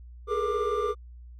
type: tone cluster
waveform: triangle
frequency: 413 / 430.3 / 477.3 / 1186 Hz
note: G#4 / A4 / A#4 / D6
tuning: -10 / -39 / +41 / +17 cents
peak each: -28 dBFS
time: 0.27-0.95 s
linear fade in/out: 50 ms
effects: tanh soft clip ceiling -17 dBFS + added 60 Hz sine -43 dBFS peak until 1.39 s